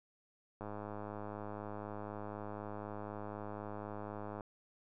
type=click train; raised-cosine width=1 ms; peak=-30 dBFS; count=396; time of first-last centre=0.61-4.408 s; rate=104 Hz; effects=none